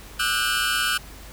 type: tone cluster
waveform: 25% pulse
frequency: 1203 / 1324 / 1465 / 1581 / 5300 Hz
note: D6 / E6 / F#6 / G6 / E8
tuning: +41 / +7 / -18 / +14 / +9 cents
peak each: -28 / -25 / -20 / -24 / -29 dBFS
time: 0.19-0.98 s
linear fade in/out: 10 ms
effects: added 50 Hz sine -44 dBFS peak until 1.32 s + pink hiss -44 dBFS RMS until 1.32 s